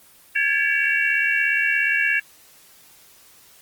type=tone cluster; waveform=sine; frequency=1640 / 1717 / 2276 / 2729 Hz; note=G#6 / A6 / C#7 / F7; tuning=-22 / -43 / +45 / -41 cents; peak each=-23 dBFS; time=0.35-2.2 s; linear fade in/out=10 ms; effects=white hiss -51 dBFS RMS until 3.61 s + Opus 24 kbps